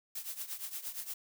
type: noise with tremolo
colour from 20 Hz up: blue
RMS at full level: -38 dBFS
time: 0.15-1.14 s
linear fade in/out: 5 ms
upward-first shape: triangle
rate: 8.6 Hz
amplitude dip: 85%
effects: none